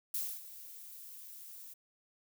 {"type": "noise with ADSR envelope", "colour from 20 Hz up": "violet", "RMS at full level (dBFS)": -35, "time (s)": [0.14, 1.74], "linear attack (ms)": 4, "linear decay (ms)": 260, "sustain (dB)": -15, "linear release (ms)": 10, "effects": []}